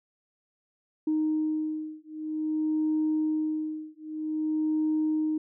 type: beating tone pair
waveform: sine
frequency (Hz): 310 / 310.52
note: D#4 / D#4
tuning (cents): -6 / -3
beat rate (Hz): 0.52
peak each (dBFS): -28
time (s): 1.07-5.38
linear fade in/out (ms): 5
effects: tanh soft clip ceiling -19 dBFS